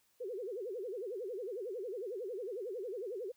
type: tone with vibrato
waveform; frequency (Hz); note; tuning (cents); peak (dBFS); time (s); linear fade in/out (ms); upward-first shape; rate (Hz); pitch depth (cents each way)
sine; 433.2; A4; -27; -38; 0.2-3.32; 10; sine; 11; 280
effects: white hiss -73 dBFS RMS until 3.36 s